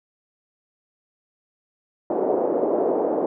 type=band-pass noise; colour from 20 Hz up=pink; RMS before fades=-22 dBFS; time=2.1-3.26 s; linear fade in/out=2 ms; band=330 to 650 Hz; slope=24 dB/octave; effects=none